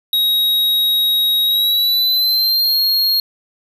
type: tone with pitch glide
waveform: square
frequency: 3800 to 4265 Hz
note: A#7 to C8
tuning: +33 to +32 cents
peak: -13 dBFS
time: 0.13-3.2 s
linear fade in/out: 2 ms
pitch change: +199 cents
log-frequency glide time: 1.45-2.8 s
effects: none